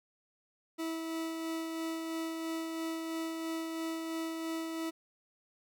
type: tone with tremolo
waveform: 40% pulse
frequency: 325.5 Hz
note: E4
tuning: 22 cents flat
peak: -33 dBFS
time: 0.78-4.91 s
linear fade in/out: 20 ms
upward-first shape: sine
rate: 3 Hz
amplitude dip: 30%
effects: none